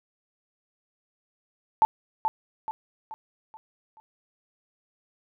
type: tone with echo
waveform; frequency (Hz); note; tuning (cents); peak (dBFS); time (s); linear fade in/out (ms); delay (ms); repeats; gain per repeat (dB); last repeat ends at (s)
sine; 880; A5; 0; -14; 1.82-1.85; 0; 430; 5; -7; 4
effects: none